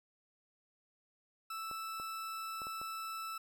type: tone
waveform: 40% pulse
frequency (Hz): 1318.5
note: E6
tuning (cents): 0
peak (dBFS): -39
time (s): 1.5-3.38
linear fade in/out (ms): 5
type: clicks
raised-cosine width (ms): 1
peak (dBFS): -36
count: 5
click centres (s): 1.713 / 1.999 / 2.618 / 2.669 / 2.815
effects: none